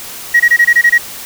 sine tone bursts, 1900 Hz, A#6, 33 cents sharp, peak -3 dBFS, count 8, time 0.34-0.981 s, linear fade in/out 10 ms, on 60 ms, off 23 ms, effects tanh soft clip ceiling 0 dBFS + white hiss -28 dBFS RMS until 1.25 s

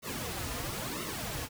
pink noise with flanger, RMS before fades -37 dBFS, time 0.02-1.49 s, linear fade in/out 50 ms, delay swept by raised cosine 1.2 to 5.4 ms, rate 1 Hz, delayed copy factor -0.9, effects none

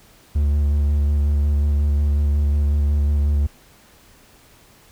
triangle tone with vibrato, 72.7 Hz, D2, 17 cents flat, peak -13 dBFS, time 0.35-3.47 s, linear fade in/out 10 ms, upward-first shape square, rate 5.5 Hz, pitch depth 17 cents each way, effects pink hiss -51 dBFS RMS until 4.91 s

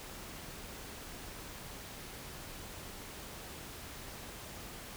silence, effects pink hiss -47 dBFS RMS until 4.96 s

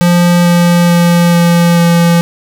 square tone with pitch steps, 174.61 / 173.6 / 172.6 / 171.61 / 170.62 Hz, F3 / F3 / F3 / F3 / F3, 0 / -10 / -20 / -30 / -40 cents, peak -6 dBFS, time 0.01-2.21 s, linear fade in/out 0 ms, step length 440 ms, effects none

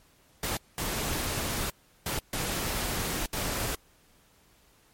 pink noise bursts at uneven times, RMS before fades -31 dBFS, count 5, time 0.43-0.57 / 0.78-1.7 / 2.06-2.19 / 2.33-3.26 / 3.33-3.75 s, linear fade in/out 2 ms, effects pink hiss -62 dBFS RMS until 4.93 s + MP3 64 kbps

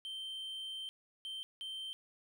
triangle tone bursts at uneven times, 3121 Hz, G7, 8 cents flat, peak -39 dBFS, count 3, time 0.05-0.89 / 1.25-1.43 / 1.61-1.93 s, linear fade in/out 0 ms, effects none

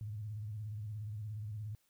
sine tone with vibrato, 106.2 Hz, G#2, 39 cents sharp, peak -39 dBFS, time 0.01-1.75 s, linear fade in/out 0 ms, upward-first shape square, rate 17 Hz, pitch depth 69 cents each way, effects white hiss -75 dBFS RMS until 1.89 s

